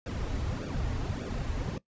brown noise with flanger, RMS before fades -33 dBFS, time 0.06-1.78 s, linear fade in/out 2 ms, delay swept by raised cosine 0.96 to 5.96 ms, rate 1.7 Hz, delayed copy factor -0.95, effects noise-tail reverb RT60 0.1 s tail -19 dB re dry + resampled to 16000 Hz

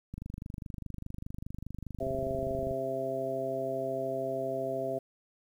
click train, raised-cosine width 5 ms, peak -27 dBFS, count 65, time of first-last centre 0.14-2.71 s, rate 24.9 Hz
harmonic tone, 132.9 Hz, C3, 27 cents sharp, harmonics 1 / 2 / 3 / 4 / 5, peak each -44 / -41 / -37 / -38 / -33 dBFS, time 2-4.99 s, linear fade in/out 10 ms
effects 10-bit

